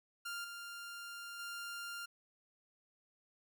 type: tone with level steps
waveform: sawtooth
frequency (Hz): 1396.9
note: F6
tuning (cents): 0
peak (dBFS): -37 / -42 / -39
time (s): 0.25-2.06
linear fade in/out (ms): 10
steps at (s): 0.44 / 1.39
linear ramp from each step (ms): 5
effects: none